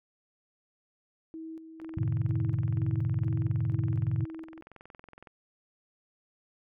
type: tone with tremolo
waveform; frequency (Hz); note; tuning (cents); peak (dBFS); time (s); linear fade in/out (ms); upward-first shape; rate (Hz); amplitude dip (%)
sine; 322; E4; -41; -38; 1.34-4.61; 0; square; 2.1; 55
type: click train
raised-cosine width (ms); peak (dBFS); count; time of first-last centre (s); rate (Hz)
0.5; -34; 76; 1.8-5.272; 21.6
type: chord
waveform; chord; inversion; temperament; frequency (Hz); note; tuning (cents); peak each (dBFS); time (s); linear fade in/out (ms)
sine; F# diminished seventh; none; equal; 92.5 / 110 / 130.81 / 155.56; F#2 / A2 / C3 / Eb3; 0 / 0 / 0 / 0; -35 / -29 / -31 / -34; 1.97-4.25; 5
effects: none